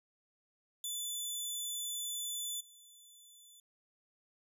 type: tone with level steps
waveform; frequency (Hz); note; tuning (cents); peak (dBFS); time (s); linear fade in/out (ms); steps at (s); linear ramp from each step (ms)
15% pulse; 3490; A7; -15; -30 / -50; 0.84-3.6; 2; 2.6; 10
effects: none